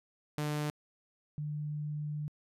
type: tone pair in turn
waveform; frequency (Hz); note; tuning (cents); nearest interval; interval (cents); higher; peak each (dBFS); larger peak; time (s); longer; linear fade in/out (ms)
sawtooth / sine; 149.4 / 149.4; D3 / D3; +30 / +30; unison; 0; neither; -28 / -34; first; 0.38-0.7 / 1.38-2.28; second; 0
effects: resampled to 32000 Hz